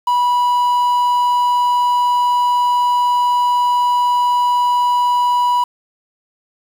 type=tone with quantisation; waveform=triangle; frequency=978 Hz; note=B5; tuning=17 cents flat; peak=-10 dBFS; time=0.07-5.64 s; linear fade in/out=5 ms; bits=6; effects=none